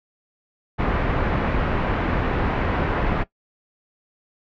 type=low-pass noise; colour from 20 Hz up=pink; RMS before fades=-22 dBFS; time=0.78-3.24 s; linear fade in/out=20 ms; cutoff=1900 Hz; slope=12 dB/octave; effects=noise-tail reverb RT60 0.1 s tail -18 dB re dry + low-pass 3000 Hz 12 dB/octave